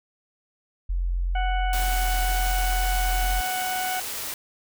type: tone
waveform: sine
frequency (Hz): 44.02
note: F1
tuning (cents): +14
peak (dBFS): -22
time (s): 0.89-3.41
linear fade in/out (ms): 10
type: harmonic tone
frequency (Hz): 741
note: F#5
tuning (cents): +2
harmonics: 1 / 2 / 3 / 4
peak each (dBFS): -27 / -33 / -37 / -39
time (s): 1.35-4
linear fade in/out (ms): 5
type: band-stop noise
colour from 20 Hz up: white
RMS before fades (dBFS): -32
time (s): 1.73-4.34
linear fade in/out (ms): 2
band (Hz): 130 to 200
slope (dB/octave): 96
effects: none